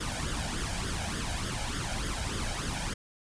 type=noise with flanger; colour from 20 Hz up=pink; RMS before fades=-33 dBFS; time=0-2.94 s; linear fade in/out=10 ms; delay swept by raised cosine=0.59 to 1.33 ms; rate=3.4 Hz; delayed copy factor=+0.65; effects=resampled to 22050 Hz

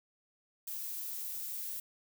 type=noise; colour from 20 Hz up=violet; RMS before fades=-40 dBFS; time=0.67-1.8 s; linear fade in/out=5 ms; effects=none

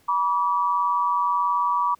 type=tone pair together; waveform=sine; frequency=970 / 1151.5 Hz; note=B5 / D6; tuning=-31 / -34 cents; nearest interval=minor third; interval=297 cents; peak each=-22 dBFS; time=0.08-1.95 s; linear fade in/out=10 ms; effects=pink hiss -60 dBFS RMS until 1.99 s

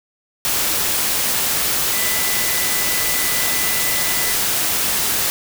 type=tone in noise; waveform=sine; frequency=1996 Hz; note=B6; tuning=18 cents sharp; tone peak=-27 dBFS; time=1.93-4.34 s; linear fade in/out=0 ms; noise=white; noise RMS=-19 dBFS; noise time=0.45-5.3 s; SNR=-11 dB; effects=none

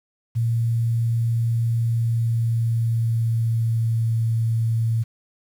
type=tone with pitch glide; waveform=sine; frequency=115.8 to 113.74 Hz; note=A#2 to A#2; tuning=-11 to -42 cents; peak=-18 dBFS; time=0.35-5.04 s; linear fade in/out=20 ms; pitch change=-31 cents; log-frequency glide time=1.83-4.15 s; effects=8-bit

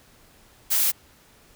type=noise; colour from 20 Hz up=blue; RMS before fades=-21 dBFS; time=0.7-0.92 s; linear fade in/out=20 ms; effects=pink hiss -55 dBFS RMS until 1.55 s

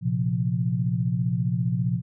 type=chord; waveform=sine; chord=Bb suspended second; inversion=none; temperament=equal with one note detuned; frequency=116.54 / 131.57 / 174.61 Hz; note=Bb2 / C3 / F3; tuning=0 / +10 / 0 cents; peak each=-26 dBFS; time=0.01-2.02 s; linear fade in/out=50 ms; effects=none

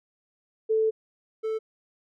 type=tone pair in turn; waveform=sine / triangle; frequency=440 / 440 Hz; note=A4 / A4; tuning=0 / 0 cents; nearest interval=unison; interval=0 cents; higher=neither; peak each=-20 / -24 dBFS; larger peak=first; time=0.69-0.91 / 1.43-1.59 s; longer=first; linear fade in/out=20 ms; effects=none

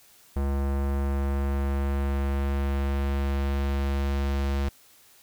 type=tone with low-pass filter sweep; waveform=square; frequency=69.3 Hz; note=C#2; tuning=in tune; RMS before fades=-26 dBFS; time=0.36-4.69 s; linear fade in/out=5 ms; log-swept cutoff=1200 to 5500 Hz; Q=0.73; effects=white hiss -56 dBFS RMS until 5.22 s

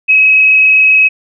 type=tone with frequency modulation; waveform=sine; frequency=2556 Hz; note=D#7; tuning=46 cents sharp; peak=-4 dBFS; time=0.08-1.09 s; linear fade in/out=20 ms; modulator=27.6 Hz; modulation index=0.72; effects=none

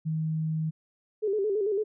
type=tone; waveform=sine; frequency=158.1 Hz; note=D#3; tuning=28 cents sharp; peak=-26 dBFS; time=0.05-0.71 s; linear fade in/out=20 ms
type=tone with vibrato; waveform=sine; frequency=410 Hz; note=G#4; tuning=22 cents flat; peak=-24 dBFS; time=1.22-1.84 s; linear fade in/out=20 ms; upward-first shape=square; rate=9 Hz; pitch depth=81 cents each way
effects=none

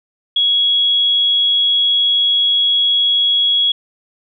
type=tone; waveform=sine; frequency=3333 Hz; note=G#7; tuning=5 cents sharp; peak=-11 dBFS; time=0.36-3.72 s; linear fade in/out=5 ms; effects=none

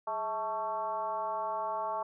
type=tone with frequency modulation; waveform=sine; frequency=880 Hz; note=A5; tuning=in tune; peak=-31 dBFS; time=0.07-2.03 s; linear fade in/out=5 ms; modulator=232 Hz; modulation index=1.2; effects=none

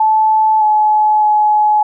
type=tone with pitch steps; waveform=sine; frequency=870 / 853 / 847 Hz; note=A5 / G#5 / G#5; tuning=-20 / +46 / +34 cents; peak=-8 dBFS; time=0-1.83 s; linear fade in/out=5 ms; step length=610 ms; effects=none

